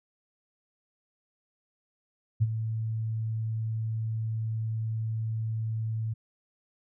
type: tone with ADSR envelope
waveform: sine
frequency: 111.2 Hz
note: A2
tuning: 19 cents sharp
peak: -18 dBFS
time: 2.4-6.14 s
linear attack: 23 ms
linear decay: 38 ms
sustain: -10 dB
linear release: 13 ms
effects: none